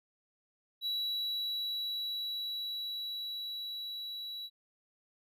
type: tone with level ramp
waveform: triangle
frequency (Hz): 3916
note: B7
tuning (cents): -15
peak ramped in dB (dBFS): -30 to -38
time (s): 0.81-4.5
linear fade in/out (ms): 50
effects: none